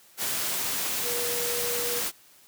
sine tone in noise, 480.3 Hz, B4, 48 cents flat, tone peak -32 dBFS, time 1.02-2.03 s, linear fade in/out 50 ms, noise white, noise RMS -29 dBFS, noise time 0.17-2.12 s, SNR -6 dB, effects white hiss -56 dBFS RMS until 2.47 s + high-pass 100 Hz 12 dB/octave

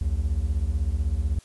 triangle beating tone pair, 62.7 / 78.7 Hz, B1 / D#2, +27 / +20 cents, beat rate 16 Hz, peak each -23 dBFS, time 0.01-1.39 s, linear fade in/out 5 ms, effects white hiss -55 dBFS RMS until 1.44 s + resampled to 24000 Hz

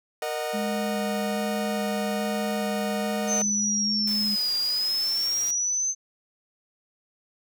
40% pulse chord, D# minor, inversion second, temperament equal with one note detuned, 466.2 / 614.4 / 740 Hz, A#4 / D#5 / F#5, 0 / -22 / 0 cents, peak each -32 / -30 / -32 dBFS, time 0.22-3.42 s, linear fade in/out 2 ms
sine tone with vibrato, 208.4 Hz, G#3, 6 cents sharp, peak -28 dBFS, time 0.53-4.36 s, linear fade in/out 20 ms, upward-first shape square, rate 1.2 Hz, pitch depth 14 cents each way
sine linear two-way sweep, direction down then up, 6250 to 4779 to 6250 Hz, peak -23 dBFS, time 3.27-5.95 s, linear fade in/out 50 ms, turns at 4.57 s
white noise, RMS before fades -39 dBFS, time 4.07-5.51 s, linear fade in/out 2 ms
effects none

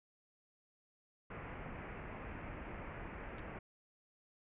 pink low-pass noise, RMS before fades -47 dBFS, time 1.3-3.59 s, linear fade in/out 5 ms, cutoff 2500 Hz, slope 48 dB/octave
clicks, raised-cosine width 0.2 ms, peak -36 / -38 dBFS, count 2, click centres 3.384 / 3.393 s
effects resampled to 8000 Hz

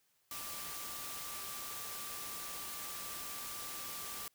sine tone in noise, 1174.7 Hz, D6, in tune, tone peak -51 dBFS, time 0.31-4.28 s, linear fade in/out 2 ms, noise white, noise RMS -44 dBFS, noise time 0.31-4.28 s, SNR -10 dB, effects white hiss -75 dBFS RMS until 4.34 s

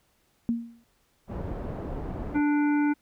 sine tone with exponential decay, 233.1 Hz, A#3, in tune, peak -20 dBFS, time 0.49-0.84 s, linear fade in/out 0 ms, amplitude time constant 74 ms
pink low-pass noise, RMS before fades -34 dBFS, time 1.27-2.41 s, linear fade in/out 50 ms, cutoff 680 Hz, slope 12 dB/octave
harmonic tone, 293.7 Hz, D4, in tune, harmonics 1 / 3 / 5 / 7 / 8, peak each -21 / -33 / -35 / -42 / -43 dBFS, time 2.34-2.94 s, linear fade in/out 20 ms
effects pink hiss -68 dBFS RMS until 3.01 s

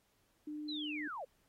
sine tone, 300.7 Hz, D4, 41 cents sharp, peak -40 dBFS, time 0.47-1.08 s, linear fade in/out 5 ms
sine linear sweep, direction down, 4155 to 466.2 Hz, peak -40 dBFS, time 0.68-1.25 s, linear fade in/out 10 ms
effects pink hiss -75 dBFS RMS until 1.48 s + AAC 48 kbps

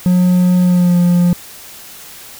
triangle tone with pitch glide, 180.3 to 175.67 Hz, F#3 to F3, -45 to +10 cents, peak -6 dBFS, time 0.06-1.33 s, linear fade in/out 0 ms, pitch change -45 cents, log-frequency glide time 0.61-0.98 s, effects white hiss -35 dBFS RMS until 2.39 s

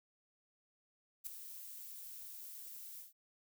violet noise with ADSR envelope, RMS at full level -40 dBFS, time 1.24-3.13 s, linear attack 27 ms, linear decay 4 ms, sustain -10 dB, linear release 140 ms, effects none

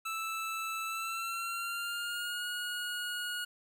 25% pulse tone with pitch glide, 1318.5 to 1446.2 Hz, E6 to F#6, 0 to -40 cents, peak -31 dBFS, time 0.05-3.45 s, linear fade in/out 10 ms, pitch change +160 cents, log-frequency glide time 0.86-2.46 s, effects 11-bit

